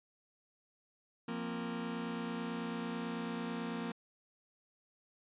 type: chord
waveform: sawtooth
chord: F suspended fourth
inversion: none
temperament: just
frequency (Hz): 174.61 / 232.8 / 261.9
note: F3 / Bb3 / C4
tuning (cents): 0 / -2 / +2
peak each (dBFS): -39 / -35 / -40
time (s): 1.28-3.92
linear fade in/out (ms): 5
effects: resampled to 8000 Hz

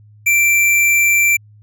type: tone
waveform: square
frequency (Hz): 2349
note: D7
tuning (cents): 0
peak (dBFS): -11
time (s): 0.26-1.37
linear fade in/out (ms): 10
effects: added 105 Hz sine -42 dBFS peak until 1.62 s

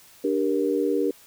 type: chord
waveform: sine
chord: G minor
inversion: second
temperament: just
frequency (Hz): 294 / 392 / 470.4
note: D4 / G4 / Bb4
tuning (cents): +2 / 0 / +16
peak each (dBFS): -25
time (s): 0.24-1.11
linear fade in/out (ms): 5
effects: white hiss -52 dBFS RMS until 1.26 s

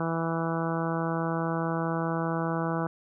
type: harmonic tone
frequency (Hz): 164.81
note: E3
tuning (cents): 0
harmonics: 1 / 2 / 3 / 4 / 5 / 6 / 7 / 8 / 9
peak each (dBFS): -30 / -33 / -35 / -36 / -37 / -38 / -38 / -39 / -40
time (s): 0-2.87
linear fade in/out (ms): 2
effects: none

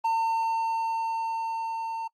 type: tone with level ramp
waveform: triangle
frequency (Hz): 905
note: A5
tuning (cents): +48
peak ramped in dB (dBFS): -20 to -28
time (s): 0.04-2.08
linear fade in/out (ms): 10
effects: noise-tail reverb RT60 0.1 s tail -25 dB re dry + Opus 24 kbps

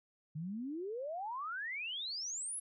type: exponential sweep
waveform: sine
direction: up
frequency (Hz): 146.83 to 11160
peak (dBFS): -38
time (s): 0.35-2.6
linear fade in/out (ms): 10
effects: none

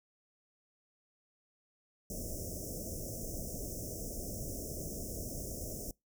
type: band-stop noise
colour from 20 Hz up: pink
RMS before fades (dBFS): -41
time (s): 2.1-5.91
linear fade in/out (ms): 2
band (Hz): 670 to 5400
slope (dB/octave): 96
effects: noise-tail reverb RT60 0.2 s tail -25 dB re dry

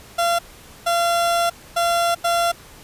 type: tone bursts at uneven times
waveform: 30% pulse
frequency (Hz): 685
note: F5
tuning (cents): -34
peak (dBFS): -14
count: 4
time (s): 0.18-0.39 / 0.86-1.5 / 1.76-2.15 / 2.24-2.52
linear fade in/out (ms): 10
effects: pink hiss -44 dBFS RMS until 2.83 s + resampled to 32000 Hz

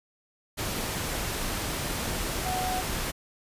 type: tone in noise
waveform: sine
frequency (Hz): 740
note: F#5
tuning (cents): 0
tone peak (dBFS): -29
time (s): 2.45-2.82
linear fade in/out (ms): 20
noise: pink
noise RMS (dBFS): -31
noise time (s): 0.57-3.12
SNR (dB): -1
effects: resampled to 32000 Hz

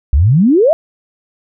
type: exponential sweep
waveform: sine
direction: up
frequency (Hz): 61.74 to 682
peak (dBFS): -6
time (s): 0.13-0.73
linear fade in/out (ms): 0
effects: none

